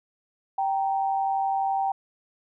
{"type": "tone pair together", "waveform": "sine", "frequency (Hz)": [780.4, 932.3], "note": ["G5", "A#5"], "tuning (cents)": [-8, 0], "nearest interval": "minor third", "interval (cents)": 308, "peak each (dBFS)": [-23, -31], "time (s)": [0.58, 1.92], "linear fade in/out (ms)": 5, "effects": []}